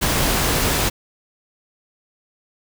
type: noise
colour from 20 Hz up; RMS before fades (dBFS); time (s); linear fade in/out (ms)
pink; -19; 0.01-0.9; 20
effects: none